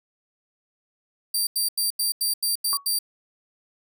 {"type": "tone bursts", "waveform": "15% pulse", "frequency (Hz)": 4699, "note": "D8", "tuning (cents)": 0, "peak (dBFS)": -15, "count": 8, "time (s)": [1.34, 2.989], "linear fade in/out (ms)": 5, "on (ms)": 130, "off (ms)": 87}
{"type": "tone with exponential decay", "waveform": "sine", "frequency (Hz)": 1124, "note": "C#6", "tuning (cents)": 24, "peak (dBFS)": -24, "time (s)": [2.73, 2.88], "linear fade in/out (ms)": 0, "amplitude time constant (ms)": 32}
{"effects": []}